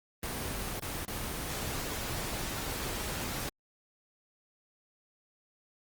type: noise with dropouts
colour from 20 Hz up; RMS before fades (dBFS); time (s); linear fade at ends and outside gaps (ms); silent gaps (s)
pink; -36; 0.23-3.49; 1; 0.796-0.823 / 1.051-1.08
effects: Opus 24 kbps